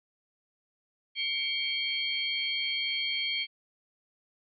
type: tone cluster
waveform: sine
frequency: 2154 / 2297 / 3201 / 4382 Hz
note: C7 / D7 / G7 / C#8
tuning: +50 / -39 / +36 / -21 cents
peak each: -39 / -34 / -31 / -36 dBFS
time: 1.15-3.47 s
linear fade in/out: 50 ms
effects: none